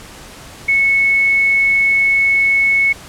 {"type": "tone", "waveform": "sine", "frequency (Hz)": 2202, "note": "C#7", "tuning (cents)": -12, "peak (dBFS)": -10, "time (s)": [0.68, 2.93], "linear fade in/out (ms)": 10, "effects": ["pink hiss -36 dBFS RMS until 3.08 s", "low-pass 11000 Hz 12 dB/octave"]}